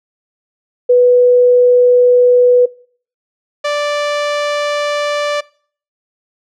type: tone pair in turn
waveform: sine / sawtooth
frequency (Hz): 493 / 586.3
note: B4 / D5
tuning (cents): -3 / -3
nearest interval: minor third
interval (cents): 300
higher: second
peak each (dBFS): -5 / -10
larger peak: first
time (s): 0.89-2.66 / 3.64-5.41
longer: neither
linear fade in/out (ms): 10
effects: noise-tail reverb RT60 0.5 s tail -23 dB re dry + low-pass 5000 Hz 12 dB/octave